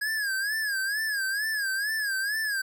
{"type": "tone with vibrato", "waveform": "square", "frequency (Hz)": 1655, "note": "G#6", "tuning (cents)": -6, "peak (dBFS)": -27, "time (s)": [0.01, 2.62], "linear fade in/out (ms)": 10, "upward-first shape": "sine", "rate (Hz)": 2.2, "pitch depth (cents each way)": 120, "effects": []}